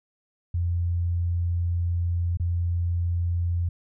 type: tone with dropouts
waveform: sine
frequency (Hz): 86.5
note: F2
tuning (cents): -16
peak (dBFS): -22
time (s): 0.54-3.69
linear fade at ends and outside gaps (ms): 5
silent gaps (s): 2.372-2.398
effects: none